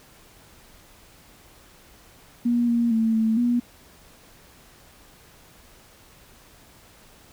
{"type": "tone with pitch steps", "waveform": "sine", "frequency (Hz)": [239, 235.3, 224.2, 222, 241.1], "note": ["A#3", "A#3", "A3", "A3", "B3"], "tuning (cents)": [43, 16, 33, 16, -41], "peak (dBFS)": -18, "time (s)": [2.45, 3.6], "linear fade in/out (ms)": 10, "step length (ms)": 230, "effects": ["pink hiss -52 dBFS RMS until 7.32 s"]}